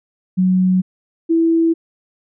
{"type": "tone pair in turn", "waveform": "sine", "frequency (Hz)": [185, 329.6], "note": ["F#3", "E4"], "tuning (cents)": [0, 0], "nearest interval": "minor seventh", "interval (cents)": 1000, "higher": "second", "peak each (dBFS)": -11, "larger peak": "neither", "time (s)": [[0.37, 0.82], [1.29, 1.74]], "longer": "neither", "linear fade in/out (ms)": 20, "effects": []}